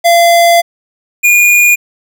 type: tone pair in turn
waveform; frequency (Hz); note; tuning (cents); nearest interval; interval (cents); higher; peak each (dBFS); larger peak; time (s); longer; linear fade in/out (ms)
square; 684 / 2433; F5 / D#7; -36 / -39; octave + minor seventh; 2197; second; -5; neither; 0.04-0.62 / 1.23-1.76; first; 20
effects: none